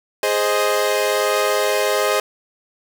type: chord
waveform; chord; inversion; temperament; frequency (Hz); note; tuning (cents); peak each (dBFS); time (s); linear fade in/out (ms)
sawtooth; Ab major; none; equal; 415.3 / 523.3 / 622.3; Ab4 / C5 / Eb5; 0 / 0 / 0; -17; 0.23-2.2; 2
effects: none